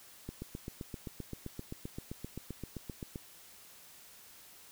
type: click train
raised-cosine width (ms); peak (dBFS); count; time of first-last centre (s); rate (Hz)
3; -27; 23; 0.29-3.158; 7.67
effects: white hiss -56 dBFS RMS until 4.71 s